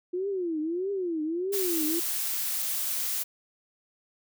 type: tone with vibrato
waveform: sine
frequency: 350 Hz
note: F4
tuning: 4 cents sharp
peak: -27 dBFS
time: 0.13-2 s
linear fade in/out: 10 ms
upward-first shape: triangle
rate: 1.6 Hz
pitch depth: 260 cents each way
type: noise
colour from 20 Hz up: blue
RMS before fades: -30 dBFS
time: 1.52-3.24 s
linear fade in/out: 20 ms
effects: none